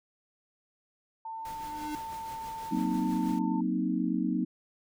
sine tone, 896 Hz, A5, 31 cents sharp, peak -36 dBFS, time 1.25-3.61 s, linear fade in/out 5 ms
square tone with exponential growth, 301.7 Hz, D4, 47 cents sharp, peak -33 dBFS, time 1.35-1.95 s, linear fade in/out 0 ms, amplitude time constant 130 ms
pink noise with tremolo, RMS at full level -47 dBFS, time 1.45-3.39 s, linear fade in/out 2 ms, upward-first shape sine, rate 6.1 Hz, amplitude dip 40%
sine chord, C half-diminished seventh, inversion second, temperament equal, 185 / 233.1 / 261.6 / 311.1 Hz, Gb3 / Bb3 / C4 / Eb4, 0 / 0 / 0 / 0 cents, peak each -32 dBFS, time 2.71-4.45 s, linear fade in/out 10 ms
effects none

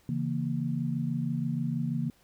sine chord, A# diminished, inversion first, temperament equal, 138.59 / 164.81 / 233.1 Hz, C#3 / E3 / A#3, 0 / 0 / 0 cents, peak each -32 dBFS, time 0.09-2.1 s, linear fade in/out 2 ms, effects pink hiss -64 dBFS RMS until 2.23 s

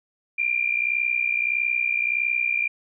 sine tone with amplitude modulation, 2386 Hz, D7, 27 cents sharp, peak -17 dBFS, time 0.38-2.68 s, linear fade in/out 10 ms, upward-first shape sine, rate 61.6 Hz, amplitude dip 80%, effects none

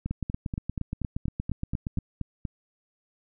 two click trains, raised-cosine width 5 ms, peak -17 / -18 dBFS, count 17 / 11, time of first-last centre 0.11-1.986 / 0.06-2.452 s, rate 8.53 / 4.18 Hz, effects none

